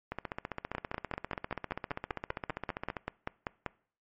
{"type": "two click trains", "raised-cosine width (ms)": 0.5, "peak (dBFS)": [-20, -18], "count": [44, 16], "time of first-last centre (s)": [[0.12, 2.968], [0.75, 3.663]], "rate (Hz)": [15.1, 5.15], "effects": ["noise-tail reverb RT60 0.5 s tail -22 dB re dry", "MP3 32 kbps"]}